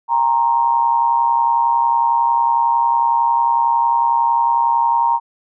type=tone with amplitude modulation; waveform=sine; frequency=932.3 Hz; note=A#5; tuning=in tune; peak=-9 dBFS; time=0.08-5.2 s; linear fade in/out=50 ms; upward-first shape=sine; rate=131 Hz; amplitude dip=70%; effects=none